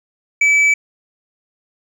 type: tone with hard clipping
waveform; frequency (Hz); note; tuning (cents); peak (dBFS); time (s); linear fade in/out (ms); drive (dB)
sine; 2300; D7; -37; -11; 0.41-0.74; 5; 4
effects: none